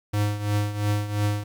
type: tone with tremolo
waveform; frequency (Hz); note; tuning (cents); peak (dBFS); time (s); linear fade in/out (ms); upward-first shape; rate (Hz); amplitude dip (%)
square; 103.8; G#2; 0; -20; 0.13-1.44; 10; triangle; 2.9; 75
effects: 10-bit